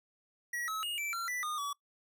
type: tone with pitch steps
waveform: square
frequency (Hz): 1918 / 1291 / 2857 / 2329 / 1367 / 1977 / 1223 / 1140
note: A#6 / E6 / F7 / D7 / F6 / B6 / D#6 / C#6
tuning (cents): +49 / -37 / +39 / -15 / -37 / +1 / -30 / +48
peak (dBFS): -35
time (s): 0.53-1.73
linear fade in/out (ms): 5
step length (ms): 150
effects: noise-tail reverb RT60 0.1 s tail -23 dB re dry